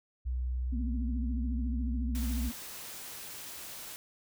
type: tone with pitch glide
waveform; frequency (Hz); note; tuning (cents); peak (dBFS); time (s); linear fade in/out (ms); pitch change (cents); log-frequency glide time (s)
sine; 62.4 to 63.27; B1 to B1; +19 to +43; -30; 0.25-2.5; 20; +24; 1-1.43
type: tone with vibrato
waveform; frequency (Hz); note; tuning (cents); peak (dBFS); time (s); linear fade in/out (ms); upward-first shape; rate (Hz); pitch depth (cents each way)
sine; 240; B3; -49; -35; 0.72-2.52; 10; triangle; 14; 140
type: noise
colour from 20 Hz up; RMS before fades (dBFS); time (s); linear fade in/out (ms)
white; -44; 2.15-3.96; 0
effects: none